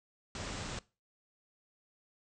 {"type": "low-pass noise", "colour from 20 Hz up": "pink", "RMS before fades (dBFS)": -41, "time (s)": [0.35, 0.79], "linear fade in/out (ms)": 2, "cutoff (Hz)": 8300, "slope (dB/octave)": 96, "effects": ["noise-tail reverb RT60 0.3 s tail -21 dB re dry"]}